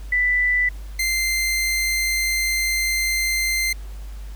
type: tone pair in turn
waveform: sine / sawtooth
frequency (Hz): 1984 / 2085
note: B6 / C7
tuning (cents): +7 / -7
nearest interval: minor second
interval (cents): 86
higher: second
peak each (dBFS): -16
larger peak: neither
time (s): 0.12-0.69 / 0.99-3.73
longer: second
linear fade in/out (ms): 5
effects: added 50 Hz sine -31 dBFS peak until 4.35 s + pink hiss -49 dBFS RMS until 4.35 s